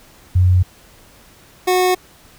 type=tone pair in turn; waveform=sine / 25% pulse; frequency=91 / 366.1 Hz; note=F#2 / F#4; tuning=-28 / -18 cents; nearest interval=2 octaves; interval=2410 cents; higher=second; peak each=-9 dBFS; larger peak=neither; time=0.35-0.63 / 1.67-1.95 s; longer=neither; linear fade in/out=10 ms; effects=pink hiss -47 dBFS RMS until 2.38 s